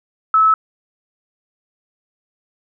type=tone; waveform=sine; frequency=1300 Hz; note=E6; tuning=24 cents flat; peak=-9 dBFS; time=0.34-0.54 s; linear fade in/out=2 ms; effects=none